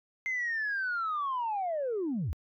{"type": "linear sweep", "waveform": "sine", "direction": "down", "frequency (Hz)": [2093, 57.9], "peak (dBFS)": -28, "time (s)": [0.26, 2.33], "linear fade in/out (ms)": 0, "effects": ["tanh soft clip ceiling -26 dBFS"]}